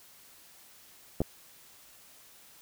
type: clicks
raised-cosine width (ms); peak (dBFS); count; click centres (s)
2; -14 / -16; 2; 1.205 / 1.217
effects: white hiss -56 dBFS RMS until 2.61 s